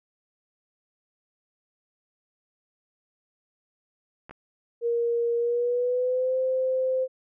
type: clicks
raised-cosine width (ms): 0.5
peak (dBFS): -27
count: 2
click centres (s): 4.295 / 4.31
type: tone with pitch glide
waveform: sine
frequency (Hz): 470 to 518.5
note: A#4 to C5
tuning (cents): +14 to -16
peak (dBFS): -22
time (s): 4.81-7.08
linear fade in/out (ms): 50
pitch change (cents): +170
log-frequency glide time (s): 5.37-6.37
effects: none